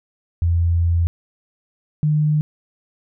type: tone pair in turn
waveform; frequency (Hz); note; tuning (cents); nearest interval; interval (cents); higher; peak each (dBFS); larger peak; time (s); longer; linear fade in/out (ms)
sine; 85 / 151.45; F2 / D#3; -46 / -46; minor seventh; 1000; second; -14; neither; 0.42-1.07 / 2.03-2.41; first; 0
effects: none